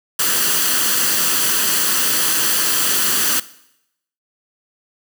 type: noise with comb filter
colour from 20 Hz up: white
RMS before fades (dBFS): -17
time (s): 0.19-3.4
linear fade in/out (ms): 5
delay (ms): 0.66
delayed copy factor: +0.55
effects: noise-tail reverb RT60 0.8 s tail -18 dB re dry + high-pass 200 Hz 12 dB/octave